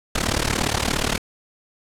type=noise with amplitude modulation; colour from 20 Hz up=pink; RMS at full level=-18 dBFS; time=0.15-1.18 s; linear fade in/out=5 ms; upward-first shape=sine; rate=37.1 Hz; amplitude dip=90%; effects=low-pass 9000 Hz 12 dB/octave